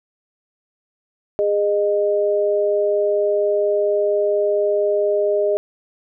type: tone pair together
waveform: sine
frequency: 410 / 614.3 Hz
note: G#4 / D#5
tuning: -22 / -22 cents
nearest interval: perfect fifth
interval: 700 cents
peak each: -18 dBFS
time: 1.39-5.57 s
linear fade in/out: 0 ms
effects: none